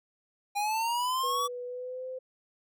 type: linear sweep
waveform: square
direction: up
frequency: 807 to 1152 Hz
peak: -28 dBFS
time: 0.55-1.48 s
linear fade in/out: 20 ms
type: tone with pitch glide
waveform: sine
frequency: 491.9 to 514.9 Hz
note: B4 to C5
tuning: -7 to -28 cents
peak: -35 dBFS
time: 1.23-2.19 s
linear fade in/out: 10 ms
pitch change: +79 cents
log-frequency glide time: 1.65-2.07 s
effects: none